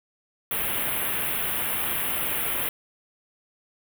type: band-stop noise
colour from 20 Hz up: white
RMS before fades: -27 dBFS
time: 0.51-2.69 s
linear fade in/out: 2 ms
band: 3300 to 10000 Hz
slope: 48 dB/octave
effects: none